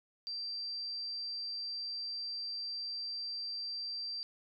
sine tone, 4699 Hz, D8, in tune, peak -37 dBFS, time 0.27-4.23 s, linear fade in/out 0 ms, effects none

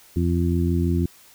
harmonic tone, 86.1 Hz, F2, 24 cents flat, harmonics 1 / 2 / 3 / 4, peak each -21 / -24 / -26 / -27 dBFS, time 0.16-1.06 s, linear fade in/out 5 ms, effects white hiss -51 dBFS RMS until 1.34 s

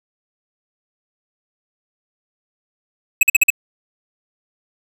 square tone bursts, 2569 Hz, E7, 45 cents flat, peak -8 dBFS, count 5, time 3.21-3.503 s, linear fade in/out 5 ms, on 21 ms, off 47 ms, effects none

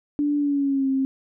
sine tone with pitch glide, 291.6 to 267.4 Hz, D4 to C4, -12 to +38 cents, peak -19 dBFS, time 0.19-1.05 s, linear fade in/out 0 ms, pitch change -150 cents, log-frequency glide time 0.37-0.89 s, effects none

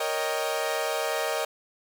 sawtooth chord, Eb dominant seventh, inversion second, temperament equal, 466.2 / 554.4 / 622.3 / 784 Hz, Bb4 / Db5 / Eb5 / G5, 0 / 0 / 0 / 0 cents, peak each -28 / -29 / -26 / -30 dBFS, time 0-1.45 s, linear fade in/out 5 ms, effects 10-bit

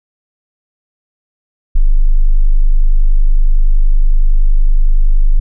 sine tone, 25.37 Hz, G#0, 40 cents flat, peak -4 dBFS, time 1.75-5.4 s, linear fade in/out 10 ms, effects none

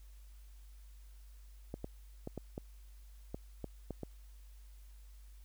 clicks, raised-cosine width 2 ms, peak -27 dBFS, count 9, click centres 1.741 / 1.844 / 2.274 / 2.377 / 2.579 / 3.345 / 3.643 / 3.907 / 4.033 s, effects added 50 Hz sine -52 dBFS peak until 5.44 s + white hiss -69 dBFS RMS until 5.44 s

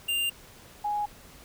square / sine tone pair in turn, 2794 / 830.7 Hz, F7 / G#5, 0 / 0 cents, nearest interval octave + major sixth, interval 2100 cents, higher first, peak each -26 dBFS, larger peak neither, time 0.08-0.3 / 0.84-1.06 s, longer neither, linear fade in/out 10 ms, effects pink hiss -51 dBFS RMS until 1.44 s

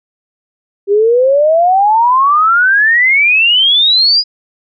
sine exponential sweep, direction up, 392 to 4978 Hz, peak -6 dBFS, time 0.87-4.24 s, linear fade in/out 50 ms, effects none

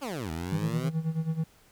15% pulse exponential two-way sweep, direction down then up, 303.6 to 77.78 to 137.6 Hz, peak -26 dBFS, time 0.01-0.9 s, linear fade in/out 20 ms, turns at 0.31 s
triangle tone with tremolo, 160.6 Hz, E3, 45 cents flat, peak -22 dBFS, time 0.52-1.44 s, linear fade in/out 5 ms, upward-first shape sine, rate 9.3 Hz, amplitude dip 80%
effects pink hiss -60 dBFS RMS until 1.71 s

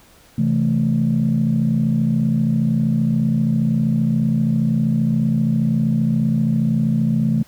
sine chord, A minor, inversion first, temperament just, 132 / 165 / 220 Hz, C3 / E3 / A3, +16 / +2 / 0 cents, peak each -20 / -19 / -17 dBFS, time 0.38-7.43 s, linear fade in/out 5 ms, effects tanh soft clip ceiling -8 dBFS + pink hiss -50 dBFS RMS until 7.47 s

